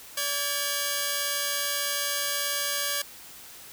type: tone pair together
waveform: 5% pulse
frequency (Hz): 572.8 / 1620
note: D5 / G#6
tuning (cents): -43 / -43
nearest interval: octave + tritone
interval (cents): 1800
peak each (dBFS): -18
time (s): 0.17-3.02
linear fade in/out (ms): 5
effects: white hiss -46 dBFS RMS until 3.72 s